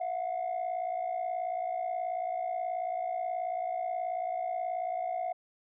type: tone pair together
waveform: sine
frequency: 669.5 / 728 Hz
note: E5 / F#5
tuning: +27 / -28 cents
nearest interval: minor second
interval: 145 cents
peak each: -33 / -31 dBFS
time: 0-5.33 s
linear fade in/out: 10 ms
effects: tanh soft clip ceiling -27 dBFS